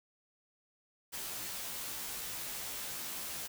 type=noise with comb filter; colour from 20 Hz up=white; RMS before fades=-41 dBFS; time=1.12-3.48 s; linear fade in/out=20 ms; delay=14 ms; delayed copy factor=-0.9; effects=none